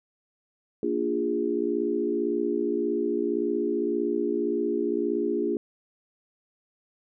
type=chord; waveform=sine; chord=Bb dominant seventh; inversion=none; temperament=equal with one note detuned; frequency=233.1 / 293.7 / 349.2 / 411 Hz; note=Bb3 / D4 / F4 / Ab4; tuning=0 / 0 / 0 / -18 cents; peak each=-32 / -30 / -28 / -28 dBFS; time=0.83-5.57 s; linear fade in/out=2 ms; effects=none